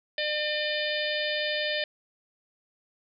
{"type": "harmonic tone", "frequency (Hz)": 602, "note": "D5", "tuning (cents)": 43, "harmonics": [1, 3, 4, 5, 6, 7, 8], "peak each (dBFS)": [-31, -32, -36, -35, -34, -40, -39], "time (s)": [0.18, 1.84], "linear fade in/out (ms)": 2, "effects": []}